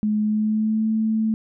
sine tone with pitch glide, 212.2 to 219.8 Hz, G#3 to A3, +38 to -2 cents, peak -18 dBFS, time 0.03-1.34 s, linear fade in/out 0 ms, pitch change +60 cents, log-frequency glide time 0.21-0.88 s, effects none

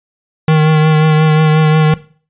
square tone with vibrato, 155.56 Hz, D#3, in tune, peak -7 dBFS, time 0.48-1.94 s, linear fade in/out 2 ms, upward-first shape triangle, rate 5.6 Hz, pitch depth 26 cents each way, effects noise-tail reverb RT60 0.4 s tail -17 dB re dry + resampled to 8000 Hz

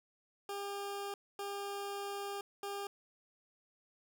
20% pulse tone bursts at uneven times, 401.5 Hz, G4, 41 cents sharp, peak -34 dBFS, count 3, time 0.49-1.14 / 1.39-2.41 / 2.63-2.87 s, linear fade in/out 2 ms, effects none

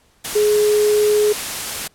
sine tone in noise, 420 Hz, G#4, 19 cents sharp, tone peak -12 dBFS, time 0.35-1.33 s, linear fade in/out 10 ms, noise white, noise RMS -25 dBFS, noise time 0.24-1.88 s, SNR +10 dB, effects pink hiss -57 dBFS RMS until 1.94 s + low-pass 12000 Hz 12 dB/octave

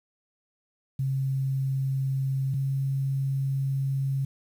sine tone pair in turn, 134.5 / 135.91 Hz, C3 / C#3, +48 / -34 cents, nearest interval unison, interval 18 cents, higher second, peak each -24 dBFS, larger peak neither, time 0.99-2.54 / 2.54-4.25 s, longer second, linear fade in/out 5 ms, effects 9-bit

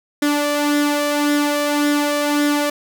sawtooth tone with flanger, 292.4 Hz, D4, 7 cents flat, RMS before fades -18 dBFS, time 0.22-2.7 s, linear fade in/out 5 ms, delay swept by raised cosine 0.55 to 1.75 ms, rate 1.8 Hz, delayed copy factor +0.5, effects none

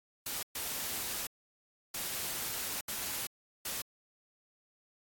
white noise bursts at uneven times, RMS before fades -37 dBFS, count 5, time 0.26-0.43 / 0.55-1.27 / 1.94-2.81 / 2.88-3.27 / 3.65-3.82 s, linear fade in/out 5 ms, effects AAC 64 kbps

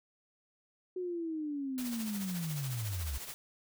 sine linear sweep, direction down, 370 to 61.74 Hz, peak -34 dBFS, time 0.96-3.18 s, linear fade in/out 5 ms
white noise with tremolo, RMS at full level -42 dBFS, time 1.78-3.34 s, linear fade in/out 0 ms, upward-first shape sine, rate 14 Hz, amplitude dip 50%
effects none

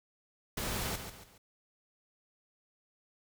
pink noise with echo, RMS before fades -36 dBFS, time 0.57-0.96 s, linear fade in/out 5 ms, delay 140 ms, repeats 3, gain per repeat -8 dB, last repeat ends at 1.38 s, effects none

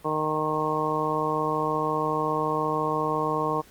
harmonic tone, 154.4 Hz, D#3, 13 cents flat, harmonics 1 / 2 / 3 / 4 / 5 / 6 / 7, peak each -34 / -32 / -29 / -33 / -34 / -31 / -28 dBFS, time 0.04-3.62 s, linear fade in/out 20 ms, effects pink hiss -54 dBFS RMS until 3.7 s + Opus 32 kbps

